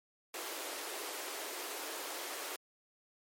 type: high-pass noise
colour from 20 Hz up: pink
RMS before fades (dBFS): -42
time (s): 0.34-2.56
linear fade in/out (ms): 2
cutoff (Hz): 320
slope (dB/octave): 48
effects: MP3 64 kbps